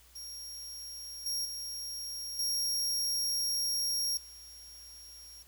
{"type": "tone with level steps", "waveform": "sawtooth", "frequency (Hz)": 5588, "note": "F8", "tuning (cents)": 0, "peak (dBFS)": [-39, -29, -35, -27, -46], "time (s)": [0.15, 5.43], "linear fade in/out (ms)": 10, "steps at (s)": [1.26, 1.45, 2.39, 4.17], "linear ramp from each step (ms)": 2, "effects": ["added 60 Hz sine -61 dBFS peak until 5.47 s", "white hiss -61 dBFS RMS until 5.47 s"]}